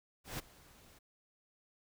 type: noise with ADSR envelope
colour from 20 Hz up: pink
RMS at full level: -40 dBFS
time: 0.24-0.99 s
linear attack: 150 ms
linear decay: 14 ms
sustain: -21 dB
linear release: 10 ms
effects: none